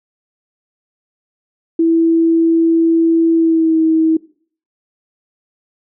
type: tone with pitch glide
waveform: sine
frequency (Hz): 329.6 to 320.6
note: E4 to E4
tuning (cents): 0 to -48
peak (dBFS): -9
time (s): 1.79-4.17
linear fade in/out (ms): 5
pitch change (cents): -48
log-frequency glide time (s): 3.34-3.79
effects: noise-tail reverb RT60 0.5 s tail -21 dB re dry